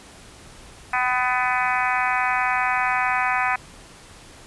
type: harmonic tone with a mistuned harmonic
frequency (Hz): 250.5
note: B3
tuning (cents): +25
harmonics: 3 / 4 / 5 / 6 / 7 / 8 / 9 / 10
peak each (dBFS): -25 / -26 / -27 / -28 / -28 / -29 / -30 / -30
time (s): 0.93-3.56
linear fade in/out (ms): 5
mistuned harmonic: 3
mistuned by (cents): +16
effects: pink hiss -45 dBFS RMS until 4.46 s + resampled to 24000 Hz

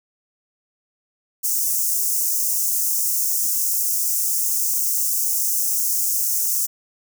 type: high-pass noise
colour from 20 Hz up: white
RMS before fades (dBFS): -21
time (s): 1.43-6.67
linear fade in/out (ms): 20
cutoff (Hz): 5700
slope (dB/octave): 48
effects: none

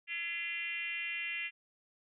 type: tone with frequency modulation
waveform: sine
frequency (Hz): 2399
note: D7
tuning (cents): +36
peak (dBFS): -35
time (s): 0.07-1.51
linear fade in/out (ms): 50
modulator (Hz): 354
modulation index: 1.5
effects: none

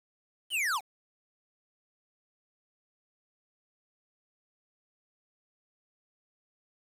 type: linear sweep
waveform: square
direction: down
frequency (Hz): 3136 to 689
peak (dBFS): -28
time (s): 0.5-0.81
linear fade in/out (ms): 50
effects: resampled to 32000 Hz + 9-bit

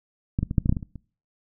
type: clicks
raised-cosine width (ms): 5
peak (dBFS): -10 / -11 / -15 / -6 / -11 / -6 / -11 / -15 / -23 / -25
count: 10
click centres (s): 0.389 / 0.43 / 0.511 / 0.582 / 0.659 / 0.694 / 0.725 / 0.768 / 0.828 / 0.957
effects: noise-tail reverb RT60 0.4 s tail -22 dB re dry

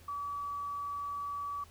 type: tone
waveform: sine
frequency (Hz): 1145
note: D6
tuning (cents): -44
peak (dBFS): -35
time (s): 0.08-1.64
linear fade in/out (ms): 5
effects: added 84 Hz sine -57 dBFS peak until 1.7 s + pink hiss -60 dBFS RMS until 1.7 s

